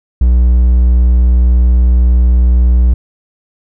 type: tone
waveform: triangle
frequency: 60.9 Hz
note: B1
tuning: 24 cents flat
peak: -3 dBFS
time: 0.21-2.94 s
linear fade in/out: 5 ms
effects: none